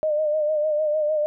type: tone with vibrato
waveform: sine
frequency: 609 Hz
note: D#5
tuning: 37 cents flat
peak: -19 dBFS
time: 0.03-1.26 s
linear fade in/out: 0 ms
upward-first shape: sine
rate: 6.6 Hz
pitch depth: 48 cents each way
effects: none